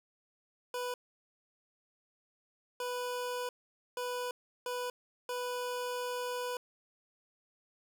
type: tone bursts at uneven times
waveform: 25% pulse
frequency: 493.9 Hz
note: B4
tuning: in tune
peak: -31 dBFS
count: 5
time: 0.74-0.94 / 2.8-3.49 / 3.97-4.31 / 4.66-4.9 / 5.29-6.57 s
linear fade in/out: 2 ms
effects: none